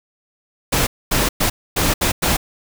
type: noise bursts at uneven times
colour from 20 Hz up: pink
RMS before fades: -17 dBFS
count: 6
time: 0.72-0.87 / 1.11-1.29 / 1.4-1.5 / 1.76-1.94 / 2.01-2.12 / 2.22-2.37 s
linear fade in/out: 10 ms
effects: none